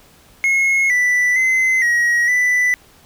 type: tone with pitch steps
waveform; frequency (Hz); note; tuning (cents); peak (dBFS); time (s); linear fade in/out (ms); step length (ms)
triangle; 2168 / 1977 / 2052 / 1900 / 1985; C#7 / B6 / C7 / A#6 / B6; -39 / +1 / -34 / +33 / +8; -11; 0.44-2.74; 0; 460
effects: pink hiss -49 dBFS RMS until 3.05 s